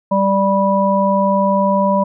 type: harmonic tone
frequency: 196 Hz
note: G3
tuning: in tune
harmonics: 1 / 3 / 5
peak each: -16 / -16 / -16 dBFS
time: 0.11-2.04 s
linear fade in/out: 10 ms
effects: none